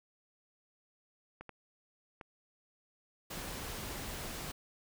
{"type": "clicks", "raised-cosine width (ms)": 0.5, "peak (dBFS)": -31, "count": 3, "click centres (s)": [1.41, 1.493, 2.212]}
{"type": "noise", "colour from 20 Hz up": "pink", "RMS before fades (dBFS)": -42, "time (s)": [3.3, 4.52], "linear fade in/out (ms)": 10}
{"effects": []}